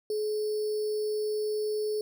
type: tone with sample-and-hold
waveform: sine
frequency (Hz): 425.1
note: G#4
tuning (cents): +40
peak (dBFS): -27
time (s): 0.1-2.01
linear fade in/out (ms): 2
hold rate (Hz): 4900
effects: none